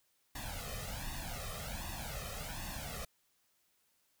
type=noise with flanger; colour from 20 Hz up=pink; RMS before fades=-42 dBFS; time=0.35-3.05 s; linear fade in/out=5 ms; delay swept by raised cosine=1.1 to 1.63 ms; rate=1.3 Hz; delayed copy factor=+0.95; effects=white hiss -75 dBFS RMS until 4.2 s